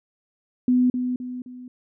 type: tone with echo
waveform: sine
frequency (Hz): 250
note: B3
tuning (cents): +21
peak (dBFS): -15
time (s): 0.68-0.9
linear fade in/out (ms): 2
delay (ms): 260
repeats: 3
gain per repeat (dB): -7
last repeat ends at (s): 1.68
effects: none